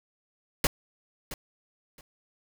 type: noise with echo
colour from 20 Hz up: pink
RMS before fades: -23 dBFS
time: 0.64-0.67 s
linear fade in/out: 2 ms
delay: 670 ms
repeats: 2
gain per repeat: -14 dB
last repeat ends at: 2.01 s
effects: none